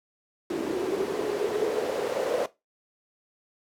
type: noise with band-pass filter sweep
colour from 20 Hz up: white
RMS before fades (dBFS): -28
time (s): 0.5-2.46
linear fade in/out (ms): 2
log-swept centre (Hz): 340 to 520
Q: 6.4
effects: noise-tail reverb RT60 0.2 s tail -17 dB re dry